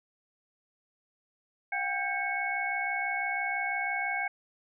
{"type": "tone cluster", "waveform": "sine", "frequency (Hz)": [723, 789, 1590, 2209], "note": ["F#5", "G5", "G6", "C#7"], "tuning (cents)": [-40, 11, 24, -7], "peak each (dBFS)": [-38, -35, -34, -32], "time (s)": [1.72, 4.28], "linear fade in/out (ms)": 5, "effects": []}